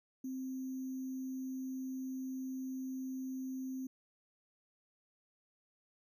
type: tone with sample-and-hold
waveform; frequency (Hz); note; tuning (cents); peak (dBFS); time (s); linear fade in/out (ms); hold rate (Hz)
sine; 261.6; C4; 0; -38; 0.24-3.87; 5; 6300
effects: none